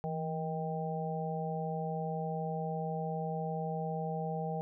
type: harmonic tone with a mistuned harmonic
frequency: 157.8 Hz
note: D#3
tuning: 25 cents sharp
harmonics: 1 / 3 / 4 / 5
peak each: -36 / -40 / -42 / -39 dBFS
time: 0.04-4.61 s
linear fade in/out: 0 ms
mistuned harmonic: 1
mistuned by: +74 cents
effects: none